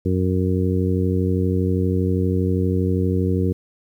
harmonic tone, 92.5 Hz, F#2, in tune, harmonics 1 / 2 / 3 / 4 / 5, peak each -20 / -23 / -25 / -26 / -27 dBFS, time 0.05-3.53 s, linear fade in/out 10 ms, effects 9-bit

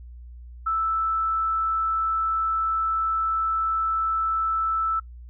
sine tone, 1318.5 Hz, E6, in tune, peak -21 dBFS, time 0.66-5 s, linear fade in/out 10 ms, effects noise-tail reverb RT60 0.1 s tail -23 dB re dry + added 60 Hz sine -39 dBFS peak until 5.29 s

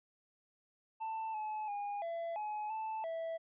triangle tone with pitch steps, 887 / 858 / 816 / 672 / 846 / 878 / 657 Hz, A5 / A5 / G#5 / E5 / G#5 / A5 / E5, +14 / -44 / -31 / +33 / +32 / -4 / -6 cents, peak -35 dBFS, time 1-3.38 s, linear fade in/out 20 ms, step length 340 ms, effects resampled to 8000 Hz

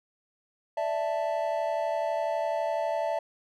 triangle chord, D suspended second, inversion none, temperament equal, 587.3 / 659.3 / 880 Hz, D5 / E5 / A5, 0 / 0 / 0 cents, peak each -30 / -27 / -31 dBFS, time 0.77-3.19 s, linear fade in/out 5 ms, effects none

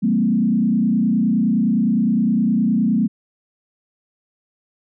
sine tone with frequency modulation, 220 Hz, A3, in tune, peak -14 dBFS, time 0.02-3.08 s, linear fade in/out 20 ms, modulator 29.7 Hz, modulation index 1.3, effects none

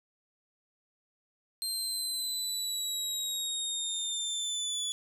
25% pulse linear sweep, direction down, 4174 to 3427 Hz, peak -27 dBFS, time 1.62-4.92 s, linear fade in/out 0 ms, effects none

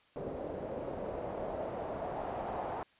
white noise with low-pass filter sweep, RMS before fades -39 dBFS, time 0.16-2.83 s, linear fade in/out 0 ms, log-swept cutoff 500 to 790 Hz, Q 2.7, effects white hiss -66 dBFS RMS until 2.99 s + resampled to 8000 Hz

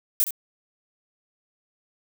violet noise with echo, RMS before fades -20 dBFS, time 0.2-0.24 s, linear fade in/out 0 ms, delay 67 ms, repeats 1, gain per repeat -10 dB, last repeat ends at 0.307 s, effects none

